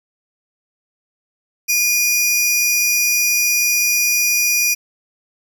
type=tone pair together; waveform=sawtooth; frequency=2433 / 5792 Hz; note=D#7 / F#8; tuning=-39 / -38 cents; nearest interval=octave + minor third; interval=1501 cents; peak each=-14 dBFS; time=1.68-4.75 s; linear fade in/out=20 ms; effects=none